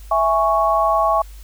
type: chord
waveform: sine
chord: C# minor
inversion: first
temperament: equal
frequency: 659.3 / 830.6 / 1108.7 Hz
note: E5 / G#5 / C#6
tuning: 0 / 0 / 0 cents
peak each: -18 / -20 / -17 dBFS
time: 0.11-1.22 s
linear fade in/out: 5 ms
effects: added 50 Hz sine -35 dBFS peak until 1.43 s + white hiss -49 dBFS RMS until 1.43 s